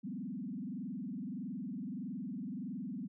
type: tone with frequency modulation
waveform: sine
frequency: 221.7 Hz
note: A3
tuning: 13 cents sharp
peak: -38 dBFS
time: 0.03-3.08 s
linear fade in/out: 20 ms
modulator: 21.6 Hz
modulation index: 2.1
effects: none